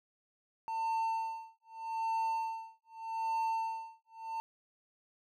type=tone with tremolo; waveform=triangle; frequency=899 Hz; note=A5; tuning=37 cents sharp; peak=-28 dBFS; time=0.68-4.4 s; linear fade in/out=0 ms; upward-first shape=sine; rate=0.82 Hz; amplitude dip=100%; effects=none